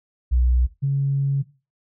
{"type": "tone pair in turn", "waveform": "sine", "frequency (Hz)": [61.7, 138.51], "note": ["B1", "C#3"], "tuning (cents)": [-1, -1], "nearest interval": "octave + major second", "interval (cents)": 1400, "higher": "second", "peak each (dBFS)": [-14, -17], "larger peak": "first", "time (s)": [[0.31, 0.67], [0.82, 1.43]], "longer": "second", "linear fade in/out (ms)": 20, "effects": ["noise-tail reverb RT60 0.3 s tail -17 dB re dry", "tanh soft clip ceiling -11 dBFS"]}